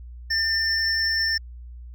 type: tone pair together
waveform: triangle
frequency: 1797 / 5385 Hz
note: A6 / E8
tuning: +36 / +36 cents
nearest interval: octave + perfect fifth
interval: 1900 cents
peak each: -22 dBFS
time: 0.3-1.38 s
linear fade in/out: 10 ms
effects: added 60 Hz sine -37 dBFS peak until 1.94 s